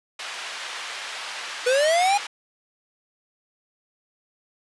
white band-pass noise, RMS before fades -34 dBFS, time 0.19-2.27 s, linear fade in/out 5 ms, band 810 to 3500 Hz, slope 12 dB/octave
square linear sweep, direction up, 482.3 to 830.6 Hz, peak -18 dBFS, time 1.66-2.18 s, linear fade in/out 10 ms
effects resampled to 24000 Hz

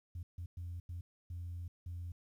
sine tone bursts at uneven times, 86.9 Hz, F2, 8 cents flat, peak -39 dBFS, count 6, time 0.15-0.23 / 0.38-0.46 / 0.57-0.8 / 0.89-1.01 / 1.3-1.68 / 1.86-2.12 s, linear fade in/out 5 ms, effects tanh soft clip ceiling -37 dBFS + 12-bit

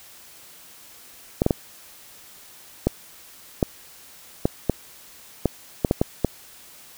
clicks, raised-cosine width 2 ms, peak -4 dBFS, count 12, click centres 1.419 / 1.464 / 1.508 / 2.87 / 3.628 / 4.455 / 4.697 / 5.457 / 5.848 / 5.911 / 6.015 / 6.247 s, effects white hiss -47 dBFS RMS until 6.97 s

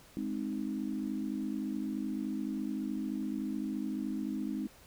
sine chord, Ab major, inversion none, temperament equal, 207.7 / 261.6 / 311.1 Hz, Ab3 / C4 / Eb4, 0 / 0 / 0 cents, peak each -37 / -37 / -38 dBFS, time 0.17-4.67 s, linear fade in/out 0 ms, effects pink hiss -58 dBFS RMS until 4.86 s

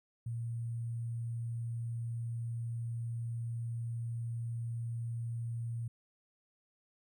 sine tone with sample-and-hold, 116.54 Hz, A#2, in tune, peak -35 dBFS, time 0.26-5.88 s, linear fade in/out 5 ms, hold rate 8820 Hz, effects none

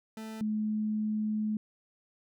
40% pulse / sine tone pair in turn, 220 / 214.2 Hz, A3 / A3, 0 / -46 cents, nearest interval unison, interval 46 cents, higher first, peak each -38 / -28 dBFS, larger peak second, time 0.17-0.41 / 0.41-1.57 s, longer second, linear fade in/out 2 ms, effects none

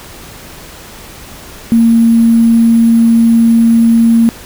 sine tone with sample-and-hold, 229.7 Hz, A#3, 25 cents flat, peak -4 dBFS, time 1.72-4.29 s, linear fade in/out 0 ms, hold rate 11025 Hz, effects pink hiss -32 dBFS RMS until 4.45 s

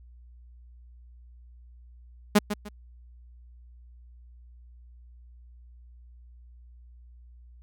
sawtooth tone with echo, 207.7 Hz, G#3, in tune, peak -11 dBFS, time 2.35-2.39 s, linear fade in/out 10 ms, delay 150 ms, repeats 2, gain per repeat -11 dB, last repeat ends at 2.69 s, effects added 60 Hz sine -48 dBFS peak until 7.62 s

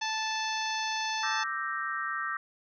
harmonic tone, 877 Hz, A5, 6 cents flat, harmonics 1 / 2 / 3 / 4 / 5 / 6 / 7, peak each -33 / -36 / -38 / -39 / -40 / -41 / -41 dBFS, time 0.01-1.44 s, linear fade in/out 10 ms
sine chord, E half-diminished seventh, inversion third, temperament equal, 1174.7 / 1318.5 / 1568 / 1864.7 Hz, D6 / E6 / G6 / Bb6, 0 / 0 / 0 / 0 cents, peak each -36 dBFS, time 1.23-2.37 s, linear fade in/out 2 ms
effects none

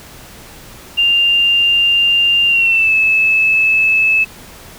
sine tone with pitch glide, 2794 to 2607 Hz, F7 to E7, 0 to -20 cents, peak -9 dBFS, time 0.97-4.25 s, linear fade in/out 20 ms, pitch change -120 cents, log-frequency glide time 2.47-2.94 s, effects pink hiss -37 dBFS RMS until 4.78 s

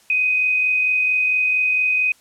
sine tone with amplitude modulation, 2505 Hz, D#7, 11 cents sharp, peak -14 dBFS, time 0.1-2.12 s, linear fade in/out 2 ms, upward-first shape sine, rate 44.4 Hz, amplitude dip 30%, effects white hiss -54 dBFS RMS until 2.2 s + low-pass 11000 Hz 12 dB/octave

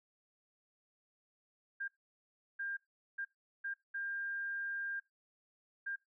sine tone bursts at uneven times, 1600 Hz, G6, 35 cents sharp, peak -37 dBFS, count 6, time 1.8-1.88 / 2.59-2.77 / 3.18-3.25 / 3.64-3.74 / 3.94-5 / 5.86-5.96 s, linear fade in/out 10 ms, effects noise-tail reverb RT60 0.2 s tail -20 dB re dry

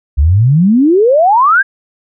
sine exponential sweep, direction up, 65.41 to 1661.2 Hz, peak -5 dBFS, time 0.17-1.63 s, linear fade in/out 20 ms, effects none

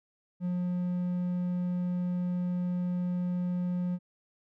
triangle tone, 178.6 Hz, F3, 39 cents sharp, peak -26 dBFS, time 0.4-3.99 s, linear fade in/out 50 ms, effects none

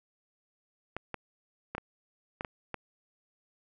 clicks, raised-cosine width 0.5 ms, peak -20 dBFS, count 7, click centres 0.966 / 1.143 / 1.75 / 1.781 / 2.409 / 2.448 / 2.743 s, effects none

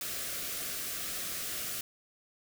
white band-stop noise, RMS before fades -37 dBFS, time 0.01-1.81 s, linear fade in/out 2 ms, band 740 to 1100 Hz, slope 96 dB/octave, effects none

